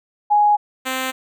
sine / 5% pulse tone pair in turn, 832 / 260.3 Hz, G#5 / C4, +3 / -9 cents, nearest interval octave + minor sixth, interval 2012 cents, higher first, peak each -11 / -10 dBFS, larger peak second, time 0.3-0.57 / 0.85-1.12 s, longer neither, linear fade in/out 20 ms, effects none

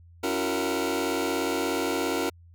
sawtooth chord, F# dominant seventh, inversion second, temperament just, 277.5 / 333 / 370 / 462.5 Hz, C#4 / E4 / F#4 / A#4, +2 / +18 / 0 / -14 cents, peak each -27 dBFS, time 0.23-2.3 s, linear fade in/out 10 ms, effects added 85 Hz sine -49 dBFS peak until 2.54 s

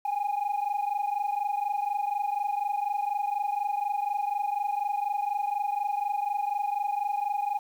sine tone pair together, 806.5 / 830.6 Hz, G5 / G#5, +49 / 0 cents, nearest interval minor second, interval 51 cents, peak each -27 dBFS, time 0.05-7.59 s, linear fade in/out 5 ms, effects tanh soft clip ceiling -23 dBFS + 9-bit

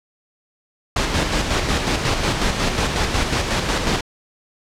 pink noise with tremolo, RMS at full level -18 dBFS, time 0.96-4.01 s, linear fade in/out 5 ms, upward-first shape square, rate 5.5 Hz, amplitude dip 40%, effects low-pass 6000 Hz 12 dB/octave

